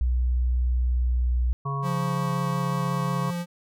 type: tone with pitch glide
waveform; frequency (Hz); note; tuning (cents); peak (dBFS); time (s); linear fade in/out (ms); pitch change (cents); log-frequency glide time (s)
sine; 61.7 to 61.2; B1 to B1; -1 to -15; -20; 0.01-1.53; 0; -14; 0.76-1.32
type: harmonic tone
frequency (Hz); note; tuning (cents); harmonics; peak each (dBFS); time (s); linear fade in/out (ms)
138.59; C#3; 0; 1 / 3 / 5 / 7 / 8; -27 / -39 / -41 / -38 / -31; 1.65-3.31; 10
type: tone with vibrato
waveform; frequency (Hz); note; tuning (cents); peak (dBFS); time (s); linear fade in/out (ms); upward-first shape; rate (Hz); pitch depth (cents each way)
square; 174.61; F3; 0; -28; 1.82-3.46; 50; sine; 5.6; 11
effects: none